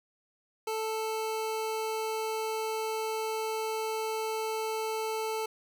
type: tone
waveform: 25% pulse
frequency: 440 Hz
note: A4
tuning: in tune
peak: -27 dBFS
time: 0.67-5.46 s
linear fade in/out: 5 ms
effects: none